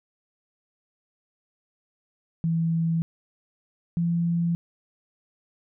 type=tone pair in turn; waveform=sine; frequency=164.81 / 169.93 Hz; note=E3 / F3; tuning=0 / -47 cents; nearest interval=minor second; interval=53 cents; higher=second; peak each=-21 dBFS; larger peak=neither; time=2.44-3.02 / 3.97-4.55 s; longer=neither; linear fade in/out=0 ms; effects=none